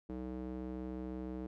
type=tone with band-pass filter; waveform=square; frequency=63.1 Hz; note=B1; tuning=38 cents sharp; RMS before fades=-42 dBFS; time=0.09-1.47 s; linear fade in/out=5 ms; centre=320 Hz; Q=1.6; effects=none